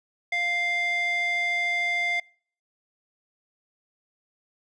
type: tone with band-pass filter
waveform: square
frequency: 698.5 Hz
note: F5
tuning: in tune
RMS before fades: -26 dBFS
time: 0.32-2.2 s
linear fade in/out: 5 ms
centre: 2200 Hz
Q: 3
effects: noise-tail reverb RT60 0.5 s tail -26 dB re dry + resampled to 22050 Hz